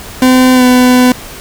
40% pulse tone with pitch glide, 255.9 to 250.6 Hz, C4 to B3, -38 to +25 cents, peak -3 dBFS, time 0.22-1.12 s, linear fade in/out 2 ms, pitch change -37 cents, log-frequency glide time 0.54-0.63 s, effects pink hiss -28 dBFS RMS until 1.4 s

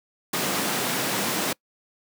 pink high-pass noise, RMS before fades -26 dBFS, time 0.33-1.53 s, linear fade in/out 5 ms, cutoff 160 Hz, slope 24 dB/octave, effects noise-tail reverb RT60 0.1 s tail -25 dB re dry

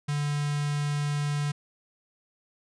square tone with notch filter, 145.9 Hz, D3, 11 cents flat, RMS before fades -28 dBFS, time 0.08-1.52 s, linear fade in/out 10 ms, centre 510 Hz, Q 0.77, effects resampled to 22050 Hz

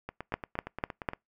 two click trains, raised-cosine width 0.5 ms, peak -13 / -22 dBFS, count 4 / 10, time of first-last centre 0.34-1.088 / 0.09-1.134 s, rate 4.01 / 8.62 Hz, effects noise-tail reverb RT60 0.2 s tail -25 dB re dry

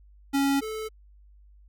square tone pair in turn, 277.2 / 435.9 Hz, C#4 / A4, 0 / -16 cents, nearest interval minor sixth, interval 784 cents, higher second, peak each -22 / -32 dBFS, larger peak first, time 0.33-0.61 / 0.61-0.89 s, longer neither, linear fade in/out 20 ms, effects added 50 Hz sine -51 dBFS peak until 1.68 s

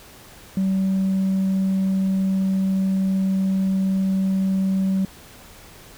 triangle tone with tanh clipping, 191.3 Hz, G3, 42 cents flat, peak -18 dBFS, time 0.57-5.05 s, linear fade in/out 2 ms, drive 6 dB, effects pink hiss -45 dBFS RMS until 5.97 s

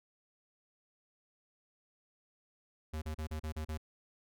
square tone bursts, 77.78 Hz, D#2, in tune, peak -37 dBFS, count 7, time 2.93-3.776 s, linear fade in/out 10 ms, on 90 ms, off 36 ms, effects none

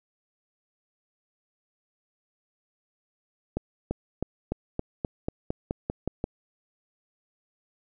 accelerating click train, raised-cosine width 2 ms, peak -14 dBFS, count 12, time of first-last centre 3.57-6.241 s, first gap 340 ms, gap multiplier 0.93, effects none

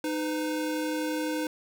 square tone pair together, 308.8 / 504.1 Hz, D#4 / B4, -13 / +35 cents, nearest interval minor sixth, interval 848 cents, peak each -30 / -34 dBFS, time 0.04-1.47 s, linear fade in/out 2 ms, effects none

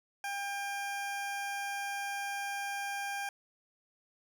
20% pulse tone, 800 Hz, G5, 35 cents sharp, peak -30 dBFS, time 0.24-3.29 s, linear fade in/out 2 ms, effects none

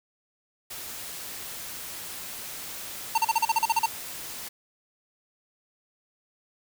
white noise, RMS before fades -38 dBFS, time 0.7-4.49 s, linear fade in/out 10 ms
square tone bursts, 907 Hz, A#5, 48 cents flat, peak -20 dBFS, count 11, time 3.15-3.86 s, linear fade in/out 5 ms, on 30 ms, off 38 ms
effects none

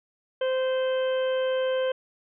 harmonic tone, 519 Hz, C5, 14 cents flat, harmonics 1 / 2 / 3 / 4 / 5 / 6, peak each -23 / -38 / -37 / -47 / -45 / -39 dBFS, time 0.41-1.92 s, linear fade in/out 5 ms, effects none

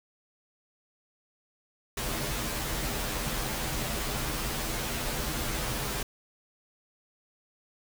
pink noise with comb filter, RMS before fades -32 dBFS, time 1.97-6.03 s, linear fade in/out 5 ms, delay 11 ms, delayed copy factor -1, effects none

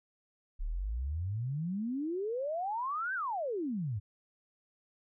sine exponential two-way sweep, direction up then down, 33.75 to 1604 to 93.4 Hz, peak -32 dBFS, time 0.59-4 s, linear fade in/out 20 ms, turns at 3.14 s, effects none

